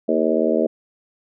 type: harmonic tone with a mistuned harmonic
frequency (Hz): 79.3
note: D#2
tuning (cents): +33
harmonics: 3 / 4 / 5 / 6 / 7 / 8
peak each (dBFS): -23 / -23 / -23 / -23 / -23 / -23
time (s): 0.08-0.67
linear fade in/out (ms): 10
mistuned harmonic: 3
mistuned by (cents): -45
effects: none